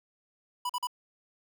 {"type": "tone bursts", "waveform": "square", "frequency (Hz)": 986, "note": "B5", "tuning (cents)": -3, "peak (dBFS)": -30, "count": 3, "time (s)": [0.65, 0.871], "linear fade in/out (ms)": 5, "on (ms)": 45, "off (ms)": 43, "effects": []}